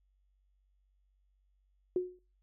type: tone with exponential decay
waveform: sine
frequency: 363.1 Hz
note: F#4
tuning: 33 cents flat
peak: -24 dBFS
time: 1.96-2.19 s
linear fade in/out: 2 ms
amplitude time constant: 49 ms
effects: noise-tail reverb RT60 0.3 s tail -17 dB re dry + added 48 Hz sine -69 dBFS peak until 2.42 s